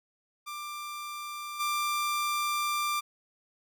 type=tone with level steps; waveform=sawtooth; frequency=1185 Hz; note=D6; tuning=15 cents sharp; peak=-33 / -24 dBFS; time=0.46-3.01 s; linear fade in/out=20 ms; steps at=1.59 s; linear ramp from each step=20 ms; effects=none